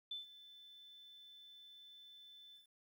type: tone with ADSR envelope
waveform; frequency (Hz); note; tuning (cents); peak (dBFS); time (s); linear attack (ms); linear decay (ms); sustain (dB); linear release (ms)
sine; 3521; A7; 0; -40; 0.11-2.68; 5; 140; -16; 140
effects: 12-bit